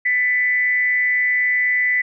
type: tone with frequency modulation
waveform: sine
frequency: 1992 Hz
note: B6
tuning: 14 cents sharp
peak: -15 dBFS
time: 0.05-2.02 s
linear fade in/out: 10 ms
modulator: 223 Hz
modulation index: 0.36
effects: none